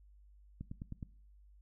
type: click train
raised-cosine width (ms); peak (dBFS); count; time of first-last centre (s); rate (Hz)
5; -30; 5; 0.61-1.028; 9.57
effects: noise-tail reverb RT60 0.5 s tail -20 dB re dry + added 50 Hz sine -58 dBFS peak until 1.61 s